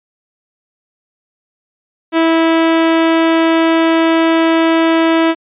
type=tone; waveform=sawtooth; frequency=327.1 Hz; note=E4; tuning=13 cents flat; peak=-5 dBFS; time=2.12-5.35 s; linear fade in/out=50 ms; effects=resampled to 8000 Hz